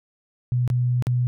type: tone with dropouts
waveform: sine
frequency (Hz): 123.47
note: B2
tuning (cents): 0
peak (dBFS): -18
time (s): 0.52-1.27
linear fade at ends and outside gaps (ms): 0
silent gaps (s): 0.677-0.701 / 1.024-1.069
effects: none